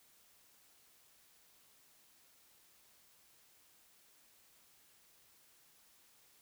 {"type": "silence", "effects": ["white hiss -67 dBFS RMS until 6.41 s"]}